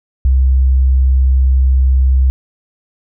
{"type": "tone", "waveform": "sine", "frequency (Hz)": 65.3, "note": "C2", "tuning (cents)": -3, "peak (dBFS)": -7, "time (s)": [0.25, 2.3], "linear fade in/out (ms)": 0, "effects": []}